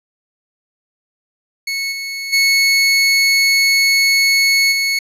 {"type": "tone with level steps", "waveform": "25% pulse", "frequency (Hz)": 2200, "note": "C#7", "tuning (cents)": -14, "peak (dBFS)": [-15, -19, -7, -11], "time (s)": [1.67, 4.99], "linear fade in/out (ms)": 5, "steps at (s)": [1.91, 2.32, 4.71], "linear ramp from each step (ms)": 20, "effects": ["low-pass 12000 Hz 12 dB/octave"]}